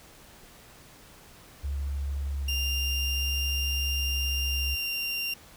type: tone with vibrato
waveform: sine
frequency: 69.3 Hz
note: C#2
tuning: in tune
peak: -28 dBFS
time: 1.63-4.76 s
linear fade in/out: 20 ms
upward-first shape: square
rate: 0.63 Hz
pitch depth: 16 cents each way
type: tone with pitch glide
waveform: 30% pulse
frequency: 2794 to 2776 Hz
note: F7 to F7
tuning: 0 to -11 cents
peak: -26 dBFS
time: 2.48-5.34 s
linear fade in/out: 5 ms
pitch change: -11 cents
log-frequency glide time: 4.47-4.87 s
effects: pink hiss -52 dBFS RMS until 5.56 s